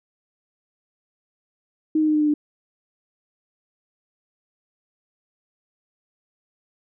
sine tone with pitch steps, 312 / 309 / 305.9 / 302.9 / 300 / 297.1 Hz, D#4 / D#4 / D#4 / D#4 / D4 / D4, +5 / -12 / -29 / -46 / +37 / +20 cents, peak -16 dBFS, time 1.95-2.34 s, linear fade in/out 5 ms, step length 65 ms, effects none

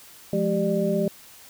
sine tone cluster, 175.1 / 211.5 / 390.4 / 598 Hz, F3 / G#3 / G4 / D5, +5 / +32 / -7 / +31 cents, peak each -26 dBFS, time 0.33-1.08 s, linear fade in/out 2 ms, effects white hiss -48 dBFS RMS until 1.49 s

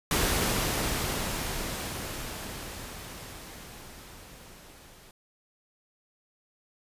pink noise with level ramp, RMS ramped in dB -25 to -53 dBFS, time 0.11-5.11 s, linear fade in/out 2 ms, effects resampled to 32000 Hz

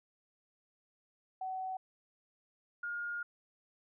sine tone pair in turn, 753 / 1421.5 Hz, F#5 / F6, +30 / +30 cents, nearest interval major seventh, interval 1100 cents, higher second, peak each -36 / -36 dBFS, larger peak neither, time 1.41-1.77 / 2.83-3.23 s, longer second, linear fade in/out 5 ms, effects none

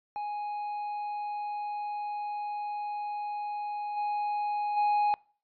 triangle tone with level steps, 830.6 Hz, G#5, in tune, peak -30 / -26 / -21 dBFS, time 0.16-5.14 s, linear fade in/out 0 ms, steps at 3.96 / 4.76 s, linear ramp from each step 20 ms, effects noise-tail reverb RT60 0.4 s tail -24 dB re dry + resampled to 11025 Hz

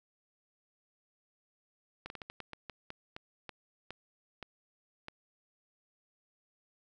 slowing click train, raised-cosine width 0.3 ms, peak -26 dBFS, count 14, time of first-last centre 2.06-5.084 s, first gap 41 ms, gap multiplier 1.26, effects none

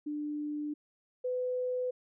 sine tone pair in turn, 297.1 / 502.1 Hz, D4 / B4, +20 / +29 cents, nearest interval major sixth, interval 909 cents, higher second, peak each -33 / -30 dBFS, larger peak second, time 0.06-0.74 / 1.24-1.91 s, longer first, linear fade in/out 10 ms, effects none

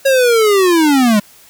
square linear sweep, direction down, 551 to 200 Hz, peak -9 dBFS, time 0.05-1.2 s, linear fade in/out 10 ms, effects white hiss -44 dBFS RMS until 1.49 s

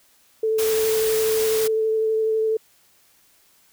sine tone with vibrato, 440 Hz, A4, in tune, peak -18 dBFS, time 0.43-2.57 s, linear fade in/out 5 ms, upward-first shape triangle, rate 12 Hz, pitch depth 15 cents each way
white noise, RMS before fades -28 dBFS, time 0.58-1.68 s, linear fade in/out 10 ms
effects white hiss -58 dBFS RMS until 3.72 s

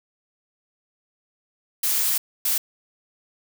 blue noise bursts at uneven times, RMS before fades -22 dBFS, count 2, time 1.83-2.18 / 2.45-2.58 s, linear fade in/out 5 ms, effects none

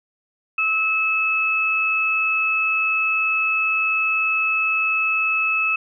sine tone pair together, 1298.5 / 2599 Hz, E6 / E7, -26 / -25 cents, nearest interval octave, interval 1201 cents, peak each -25 / -18 dBFS, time 0.58-5.76 s, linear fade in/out 5 ms, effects none

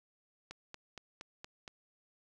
click train, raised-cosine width 0.2 ms, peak -28 dBFS, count 6, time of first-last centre 0.51-1.678 s, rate 4.28 Hz, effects none

